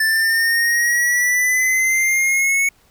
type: exponential sweep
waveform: square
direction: up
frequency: 1760 to 2217 Hz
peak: -15 dBFS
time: 0-2.69 s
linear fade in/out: 5 ms
effects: pink hiss -56 dBFS RMS until 2.9 s